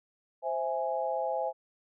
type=chord; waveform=sine; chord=C augmented; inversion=none; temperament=equal; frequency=523.3 / 659.3 / 830.6 Hz; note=C5 / E5 / G#5; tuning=0 / 0 / 0 cents; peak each=-33 dBFS; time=0.42-1.53 s; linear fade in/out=50 ms; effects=none